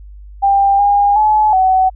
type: tone with pitch steps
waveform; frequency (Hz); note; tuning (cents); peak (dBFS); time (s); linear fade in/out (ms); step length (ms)
sine; 793 / 811 / 855 / 753; G5 / G#5 / A5 / F#5; +20 / -41 / -50 / +30; -8; 0.42-1.9; 20; 370
effects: added 50 Hz sine -32 dBFS peak until 1.95 s